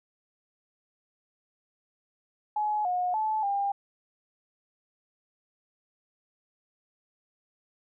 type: tone with pitch steps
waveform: sine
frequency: 845 / 722 / 867 / 800 Hz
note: G#5 / F#5 / A5 / G5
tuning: +30 / -43 / -26 / +35 cents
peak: -25 dBFS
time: 2.56-3.72 s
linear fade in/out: 5 ms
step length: 290 ms
effects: none